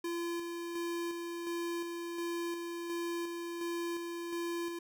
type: tone with tremolo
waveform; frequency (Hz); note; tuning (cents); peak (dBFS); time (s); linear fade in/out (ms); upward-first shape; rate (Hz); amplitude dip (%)
square; 341.5; F4; -39; -35; 0.04-4.79; 5; square; 1.4; 35
effects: none